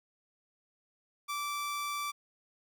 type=tone; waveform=sawtooth; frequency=1165 Hz; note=D6; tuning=14 cents flat; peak=-30 dBFS; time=1.28-2.12 s; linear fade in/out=20 ms; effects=none